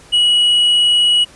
sine tone with tanh clipping, 2919 Hz, F#7, 24 cents flat, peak -10 dBFS, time 0.12-1.25 s, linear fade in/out 20 ms, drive 3 dB, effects pink hiss -43 dBFS RMS until 1.35 s + resampled to 24000 Hz

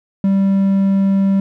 triangle tone, 195.2 Hz, G3, 7 cents flat, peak -9 dBFS, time 0.24-1.4 s, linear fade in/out 2 ms, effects none

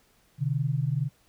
sine tone pair together, 128.7 / 150.43 Hz, C3 / D3, -28 / +42 cents, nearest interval minor third, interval 270 cents, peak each -27 dBFS, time 0.38-1.1 s, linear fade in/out 50 ms, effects pink hiss -64 dBFS RMS until 1.28 s

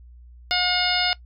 harmonic tone, 720 Hz, F#5, 47 cents flat, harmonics 1 / 2 / 3 / 4 / 5 / 6 / 7, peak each -27 / -27 / -27 / -27 / -27 / -27 / -27 dBFS, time 0.51-1.13 s, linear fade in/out 0 ms, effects noise-tail reverb RT60 0.1 s tail -20 dB re dry + added 60 Hz sine -43 dBFS peak until 1.25 s

